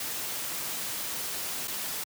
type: noise with dropouts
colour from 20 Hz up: white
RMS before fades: -34 dBFS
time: 0-2.04 s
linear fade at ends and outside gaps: 5 ms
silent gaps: 1.675-1.679 s
effects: high-pass 100 Hz 12 dB/octave